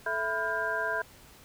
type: tone cluster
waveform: sine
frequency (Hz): 436.2 / 661 / 997 / 1415 / 1596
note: A4 / E5 / B5 / F6 / G6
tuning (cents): -15 / +5 / +16 / +22 / +31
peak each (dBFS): -38 / -34 / -35 / -37 / -31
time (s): 0.06-1.02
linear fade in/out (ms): 5
effects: pink hiss -54 dBFS RMS until 1.44 s